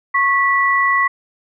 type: tone pair together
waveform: sine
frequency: 1100 / 1959.6 Hz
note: C#6 / B6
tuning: -14 / -14 cents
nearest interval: minor seventh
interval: 1000 cents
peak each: -15 dBFS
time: 0.14-1.08 s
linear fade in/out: 10 ms
effects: none